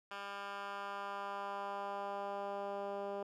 10% pulse tone with band-pass filter sweep, 200 Hz, G3, 35 cents sharp, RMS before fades -42 dBFS, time 0.11-3.23 s, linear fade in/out 2 ms, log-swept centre 1800 to 510 Hz, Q 1.4, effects none

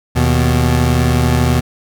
25% pulse tone pair together, 78.42 / 123.47 Hz, D#2 / B2, +14 / 0 cents, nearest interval minor sixth, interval 786 cents, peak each -10 dBFS, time 0.15-1.61 s, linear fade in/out 20 ms, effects none

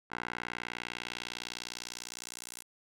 10% pulse tone with band-pass filter sweep, 59.9 Hz, A#1, 48 cents sharp, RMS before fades -42 dBFS, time 0.1-2.63 s, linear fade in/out 20 ms, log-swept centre 1400 to 9700 Hz, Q 1.3, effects none

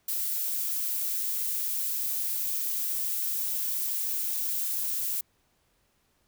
violet noise, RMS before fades -30 dBFS, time 0.08-5.21 s, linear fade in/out 5 ms, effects pink hiss -70 dBFS RMS until 6.27 s

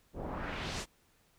pink noise with low-pass filter sweep, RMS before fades -39 dBFS, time 0.13-0.86 s, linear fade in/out 50 ms, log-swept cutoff 470 to 8600 Hz, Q 1.4, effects pink hiss -69 dBFS RMS until 1.38 s

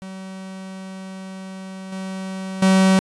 45% pulse tone with level steps, 190 Hz, F#3, 46 cents sharp, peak -32 / -27 / -12 dBFS, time 0.02-2.99 s, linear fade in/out 0 ms, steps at 1.92 / 2.62 s, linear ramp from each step 5 ms, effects resampled to 24000 Hz

